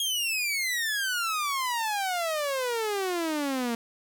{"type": "exponential sweep", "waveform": "sawtooth", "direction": "down", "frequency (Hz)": [3295, 228.6], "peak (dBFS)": -23, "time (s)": [0, 3.75], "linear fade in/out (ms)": 2, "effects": []}